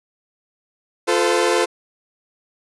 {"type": "chord", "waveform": "sawtooth", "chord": "F major", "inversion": "none", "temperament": "equal with one note detuned", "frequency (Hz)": [349.2, 440, 512.2], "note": ["F4", "A4", "C5"], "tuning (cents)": [0, 0, -37], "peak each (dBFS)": -16, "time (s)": [1.07, 1.66], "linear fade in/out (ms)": 20, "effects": ["resampled to 24000 Hz"]}